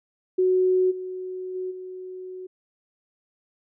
sine tone with level steps, 370 Hz, F#4, in tune, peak -17 / -30 / -27 / -34 dBFS, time 0.38-2.47 s, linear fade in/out 10 ms, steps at 0.9 / 1.54 / 1.7 s, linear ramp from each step 20 ms, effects none

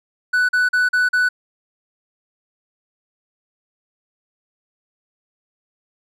triangle tone bursts, 1488 Hz, F#6, 9 cents sharp, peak -12 dBFS, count 5, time 0.33-1.29 s, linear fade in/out 10 ms, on 160 ms, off 40 ms, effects none

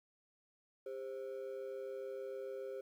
triangle ring-modulated tone, 463.8 Hz, A#4, 9 cents flat, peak -36 dBFS, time 0.86-2.81 s, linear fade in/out 5 ms, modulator 63.5 Hz, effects tanh soft clip ceiling -33 dBFS + 12-bit

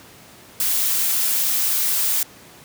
blue noise, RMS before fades -20 dBFS, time 0.6-2.23 s, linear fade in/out 2 ms, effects pink hiss -45 dBFS RMS until 2.64 s + high-pass 100 Hz 12 dB/octave

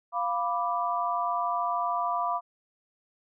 sine chord, B diminished, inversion second, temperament equal, 698.5 / 987.8 / 1174.7 Hz, F5 / B5 / D6, 0 / 0 / 0 cents, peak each -30 dBFS, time 0.12-2.41 s, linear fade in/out 50 ms, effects none

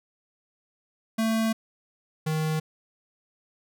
square tone pair in turn, 223.2 / 156.56 Hz, A3 / D#3, +25 / +11 cents, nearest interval tritone, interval 614 cents, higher first, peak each -23 / -25 dBFS, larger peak first, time 1.18-1.53 / 2.26-2.6 s, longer first, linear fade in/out 10 ms, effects none

